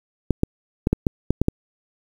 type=clicks; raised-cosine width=3 ms; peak=-4 dBFS; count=8; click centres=0.307 / 0.434 / 0.871 / 0.93 / 1.068 / 1.306 / 1.416 / 1.484 s; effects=7-bit